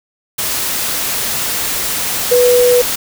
sine tone in noise, 491.4 Hz, B4, 9 cents flat, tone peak -7 dBFS, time 2.31-2.82 s, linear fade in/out 10 ms, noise white, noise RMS -18 dBFS, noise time 0.38-2.96 s, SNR +8 dB, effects none

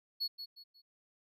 triangle tone with echo, 4373 Hz, C#8, 24 cents flat, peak -31 dBFS, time 0.2-0.28 s, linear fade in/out 20 ms, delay 180 ms, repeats 3, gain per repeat -9 dB, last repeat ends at 0.82 s, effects none

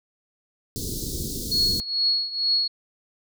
pink band-stop noise, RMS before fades -30 dBFS, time 0.76-1.8 s, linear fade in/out 0 ms, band 440 to 4000 Hz, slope 48 dB/octave
sine tone with tremolo, 4338 Hz, C#8, 38 cents flat, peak -17 dBFS, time 1.51-2.68 s, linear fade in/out 10 ms, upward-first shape triangle, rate 2.2 Hz, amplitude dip 85%
effects none

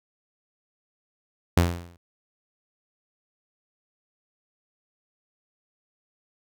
sawtooth tone with exponential decay, 86.4 Hz, F2, 18 cents flat, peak -10 dBFS, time 1.57-1.97 s, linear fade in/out 5 ms, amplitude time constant 85 ms, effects none

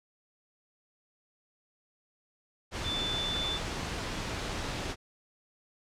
sine tone in noise, 3520 Hz, A7, in tune, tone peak -31 dBFS, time 2.83-3.6 s, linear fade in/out 50 ms, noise pink, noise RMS -35 dBFS, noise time 2.71-4.96 s, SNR +1 dB, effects low-pass 6000 Hz 12 dB/octave

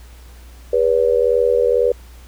sine tone with amplitude modulation, 487 Hz, B4, 24 cents flat, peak -8 dBFS, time 0.73-1.92 s, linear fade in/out 5 ms, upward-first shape sine, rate 82 Hz, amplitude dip 95%, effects added 60 Hz sine -38 dBFS peak until 2.27 s + pink hiss -48 dBFS RMS until 2.27 s

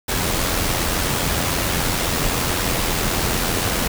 pink noise with amplitude modulation, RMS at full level -19 dBFS, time 0.08-3.88 s, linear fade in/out 10 ms, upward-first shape sine, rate 87.1 Hz, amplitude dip 40%, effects none

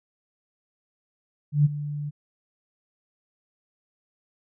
sine tone with ADSR envelope, 146.83 Hz, D3, in tune, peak -13 dBFS, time 1.52-2.11 s, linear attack 130 ms, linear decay 24 ms, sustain -15 dB, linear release 26 ms, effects none

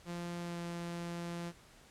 sawtooth tone with pitch glide, 173 to 171.61 Hz, F3 to F3, -16 to -30 cents, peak -35 dBFS, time 0.05-1.53 s, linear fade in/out 50 ms, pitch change -14 cents, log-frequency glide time 0.41-0.59 s, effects pink hiss -60 dBFS RMS until 1.9 s + low-pass 10000 Hz 12 dB/octave

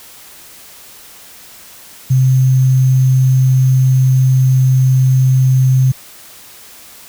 sine tone with sample-and-hold, 130 Hz, C3, 11 cents flat, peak -7 dBFS, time 2.1-5.92 s, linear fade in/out 10 ms, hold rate 6300 Hz, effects white hiss -38 dBFS RMS until 7.08 s

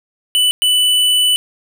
square tone bursts at uneven times, 2982 Hz, F#7, 13 cents sharp, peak -11 dBFS, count 2, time 0.35-0.51 / 0.62-1.36 s, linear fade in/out 0 ms, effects none

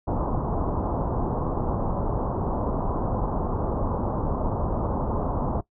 pink low-pass noise, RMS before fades -26 dBFS, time 0.07-5.61 s, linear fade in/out 10 ms, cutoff 1100 Hz, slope 48 dB/octave, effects noise-tail reverb RT60 0.1 s tail -18 dB re dry

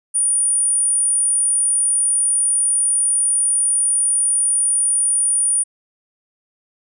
sine tone, 9470 Hz, D9, 13 cents sharp, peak -14 dBFS, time 0.14-5.64 s, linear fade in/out 20 ms, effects none

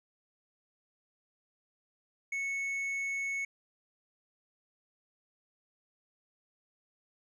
triangle tone with tanh clipping, 2206 Hz, C#7, 9 cents flat, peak -33 dBFS, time 2.32-3.45 s, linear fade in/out 5 ms, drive 9 dB, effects none

